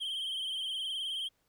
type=tone with vibrato; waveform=triangle; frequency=3148 Hz; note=G7; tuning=7 cents sharp; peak=-32 dBFS; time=0-1.29 s; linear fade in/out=20 ms; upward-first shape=triangle; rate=19 Hz; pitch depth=79 cents each way; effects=pink hiss -75 dBFS RMS until 1.48 s